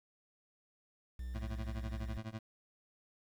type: tone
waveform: triangle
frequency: 61.74 Hz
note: B1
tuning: in tune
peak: -37 dBFS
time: 1.19-2.18 s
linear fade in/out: 5 ms
type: tone with tremolo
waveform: 25% pulse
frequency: 110 Hz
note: A2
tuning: in tune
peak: -35 dBFS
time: 1.34-2.4 s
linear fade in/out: 20 ms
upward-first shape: sine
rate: 12 Hz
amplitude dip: 90%
effects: low-pass 5000 Hz 12 dB/octave + 10-bit